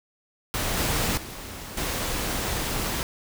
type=noise with level steps; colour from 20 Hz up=pink; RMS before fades=-27 / -25 / -38 / -28 dBFS; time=0.54-3.03 s; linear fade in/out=0 ms; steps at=0.77 / 1.17 / 1.77 s; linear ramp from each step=5 ms; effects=none